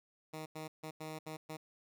10% pulse tone bursts at uneven times, 156.6 Hz, D#3, 11 cents sharp, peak -34 dBFS, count 6, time 0.33-0.46 / 0.55-0.68 / 0.83-0.91 / 1-1.19 / 1.26-1.37 / 1.49-1.57 s, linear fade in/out 10 ms, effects none

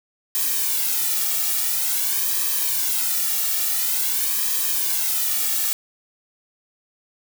blue noise with flanger, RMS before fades -22 dBFS, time 0.35-5.73 s, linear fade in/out 0 ms, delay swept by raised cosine 1.4 to 1.97 ms, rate 0.48 Hz, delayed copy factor -0.8, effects none

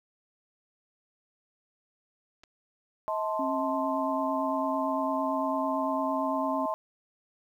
clicks, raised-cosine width 0.2 ms, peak -35 dBFS, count 2, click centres 2.435 / 2.438 s
sine chord, A diminished, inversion second, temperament equal with one note detuned, 638.6 / 880 / 1046.5 Hz, Eb5 / A5 / C6, +45 / 0 / 0 cents, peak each -31 / -33 / -32 dBFS, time 3.08-6.74 s, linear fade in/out 0 ms
sine tone with vibrato, 269 Hz, C4, 48 cents sharp, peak -31 dBFS, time 3.39-6.66 s, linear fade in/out 5 ms, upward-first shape triangle, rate 8.9 Hz, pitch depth 28 cents each way
effects 10-bit

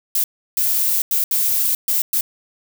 violet noise bursts at uneven times, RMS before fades -18 dBFS, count 6, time 0.15-0.24 / 0.57-1.02 / 1.11-1.24 / 1.31-1.75 / 1.88-2.02 / 2.13-2.21 s, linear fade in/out 2 ms, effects none

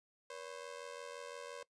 sawtooth ring-modulated tone, 524 Hz, C5, 2 cents sharp, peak -39 dBFS, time 0.3-1.63 s, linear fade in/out 0 ms, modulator 42.9 Hz, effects noise-tail reverb RT60 0.1 s tail -20 dB re dry + resampled to 22050 Hz

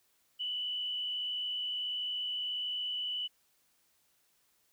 sine tone with frequency modulation, 2977 Hz, F#7, 10 cents sharp, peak -33 dBFS, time 0.39-3.28 s, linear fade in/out 20 ms, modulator 61.5 Hz, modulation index 0.88, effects white hiss -72 dBFS RMS until 4.72 s

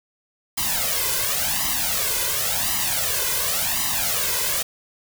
white noise with flanger, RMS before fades -23 dBFS, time 0.57-4.63 s, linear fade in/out 10 ms, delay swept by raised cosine 1 to 2 ms, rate 0.92 Hz, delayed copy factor +0.9, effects none

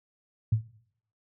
sine tone with exponential decay, 110 Hz, A2, in tune, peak -17 dBFS, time 0.52-0.7 s, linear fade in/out 5 ms, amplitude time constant 39 ms, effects noise-tail reverb RT60 0.7 s tail -20 dB re dry + high-pass 60 Hz 12 dB/octave

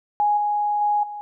sine tone with level steps, 830.6 Hz, G#5, in tune, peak -16 / -19 / -17 / -30 dBFS, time 0.2-1.21 s, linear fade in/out 0 ms, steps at 0.37 / 0.81 / 1.03 s, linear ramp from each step 5 ms, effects none

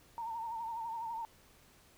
sine tone with vibrato, 914 Hz, A#5, 34 cents flat, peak -37 dBFS, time 0.18-1.25 s, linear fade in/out 0 ms, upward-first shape sine, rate 12 Hz, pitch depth 56 cents each way, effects pink hiss -63 dBFS RMS until 1.97 s

